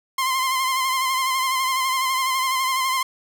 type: tone with vibrato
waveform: sawtooth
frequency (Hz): 1046.5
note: C6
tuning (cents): 0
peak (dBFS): -16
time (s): 0.18-3.03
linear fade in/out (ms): 5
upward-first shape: sine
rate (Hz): 12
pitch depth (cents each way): 41
effects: none